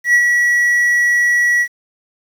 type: tone with ADSR envelope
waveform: triangle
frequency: 1933 Hz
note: B6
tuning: 38 cents flat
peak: -5 dBFS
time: 0.04-1.68 s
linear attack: 100 ms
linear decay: 68 ms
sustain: -4 dB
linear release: 70 ms
effects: 7-bit